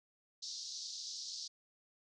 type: band-pass noise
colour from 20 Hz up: white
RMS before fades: -45 dBFS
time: 0.42-1.48 s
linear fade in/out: 10 ms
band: 4000 to 6000 Hz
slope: 48 dB/octave
effects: none